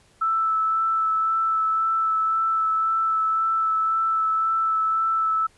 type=tone with vibrato; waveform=sine; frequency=1317 Hz; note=E6; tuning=2 cents flat; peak=-19 dBFS; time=0.21-5.47 s; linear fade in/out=10 ms; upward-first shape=sine; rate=1.9 Hz; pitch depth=11 cents each way; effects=pink hiss -58 dBFS RMS until 5.57 s + resampled to 24000 Hz